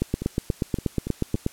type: two click trains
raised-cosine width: 3 ms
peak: -16 / -9 dBFS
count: 5 / 13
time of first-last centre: 0.22-1.353 / 0.02-1.464 s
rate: 3.53 / 8.31 Hz
effects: white hiss -49 dBFS RMS until 1.52 s + low-pass 12000 Hz 12 dB/octave